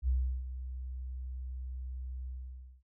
sine tone with ADSR envelope, 63.7 Hz, C2, 46 cents flat, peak -25 dBFS, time 0.02-2.83 s, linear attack 62 ms, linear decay 350 ms, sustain -12 dB, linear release 560 ms, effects none

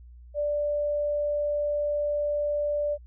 sine tone, 587.3 Hz, D5, in tune, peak -24 dBFS, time 0.34-2.98 s, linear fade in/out 50 ms, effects added 60 Hz sine -45 dBFS peak until 3.06 s

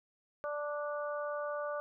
harmonic tone, 293.7 Hz, D4, in tune, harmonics 2 / 3 / 4 / 5, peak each -36 / -48 / -41 / -45 dBFS, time 0.44-1.8 s, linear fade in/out 0 ms, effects none

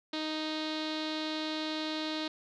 sawtooth tone with low-pass filter, 311.1 Hz, D#4, in tune, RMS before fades -35 dBFS, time 0.13-2.28 s, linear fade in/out 5 ms, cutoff 4000 Hz, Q 5.3, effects none

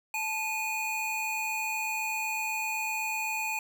square tone pair together, 876.9 / 2463 Hz, A5 / D#7, -6 / -18 cents, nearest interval octave + tritone, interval 1788 cents, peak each -35 / -32 dBFS, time 0.14-3.59 s, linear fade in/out 2 ms, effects none

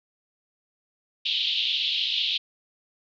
white band-pass noise, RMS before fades -26 dBFS, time 1.25-2.38 s, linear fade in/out 10 ms, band 2900 to 3800 Hz, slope 48 dB/octave, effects none

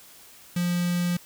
square tone with notch filter, 175.7 Hz, F3, 11 cents sharp, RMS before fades -25 dBFS, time 0.56-1.17 s, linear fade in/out 5 ms, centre 710 Hz, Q 0.54, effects white hiss -50 dBFS RMS until 1.25 s

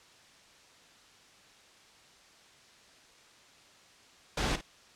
pink noise with echo, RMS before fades -30 dBFS, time 4.37-4.56 s, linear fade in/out 5 ms, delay 52 ms, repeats 1, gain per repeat -13 dB, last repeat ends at 4.612 s, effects white hiss -58 dBFS RMS until 4.95 s + low-pass 6000 Hz 12 dB/octave

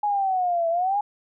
sine exponential two-way sweep, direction down then up, 840 to 659 to 840 Hz, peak -20 dBFS, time 0.03-1.01 s, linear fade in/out 5 ms, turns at 0.69 s, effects none

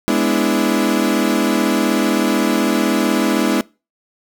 35% pulse chord, E dominant seventh, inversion first, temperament equal, 207.7 / 246.9 / 293.7 / 329.6 Hz, G#3 / B3 / D4 / E4, 0 / 0 / 0 / 0 cents, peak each -18 dBFS, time 0.08-3.61 s, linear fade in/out 0 ms, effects noise-tail reverb RT60 0.3 s tail -23 dB re dry

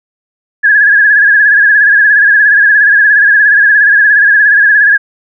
sine tone with vibrato, 1668 Hz, G#6, 7 cents sharp, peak -3 dBFS, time 0.63-4.98 s, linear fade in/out 20 ms, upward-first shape sine, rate 17 Hz, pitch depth 65 cents each way, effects none

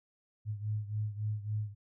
sine beating tone pair, 105.2 / 108.8 Hz, G#2 / A2, +23 / -19 cents, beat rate 3.6 Hz, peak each -34 / -38 dBFS, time 0.45-1.75 s, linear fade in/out 50 ms, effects none

